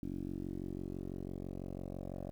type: tone with low-pass filter sweep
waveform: 10% pulse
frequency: 46 Hz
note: F#1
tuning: 9 cents flat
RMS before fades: -42 dBFS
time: 0.03-2.31 s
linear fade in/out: 0 ms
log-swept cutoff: 300 to 560 Hz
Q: 3.9
effects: 11-bit